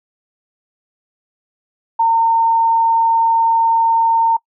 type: tone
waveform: sine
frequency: 912 Hz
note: A#5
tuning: 38 cents flat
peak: -10 dBFS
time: 1.99-4.37 s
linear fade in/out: 10 ms
effects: noise-tail reverb RT60 0.1 s tail -24 dB re dry